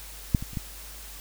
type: clicks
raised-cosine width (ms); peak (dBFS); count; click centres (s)
5; -7 / -22 / -29 / -17; 4; 0.348 / 0.425 / 0.533 / 0.572
effects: added 50 Hz sine -44 dBFS peak until 1.2 s + white hiss -44 dBFS RMS until 1.2 s